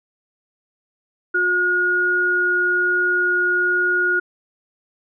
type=tone pair together; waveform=sine; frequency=359.8 / 1439 Hz; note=F#4 / F#6; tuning=-48 / -49 cents; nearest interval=2 octaves; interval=2399 cents; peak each=-24 / -16 dBFS; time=1.34-4.2 s; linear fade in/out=10 ms; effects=none